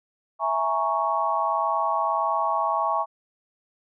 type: chord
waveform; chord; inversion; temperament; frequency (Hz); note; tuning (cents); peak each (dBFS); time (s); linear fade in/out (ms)
sine; A# half-diminished seventh; second; equal; 659.3 / 830.6 / 932.3 / 1108.7; E5 / G#5 / A#5 / C#6; 0 / 0 / 0 / 0; -28 / -27 / -28 / -25; 0.39-3.06; 50
effects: none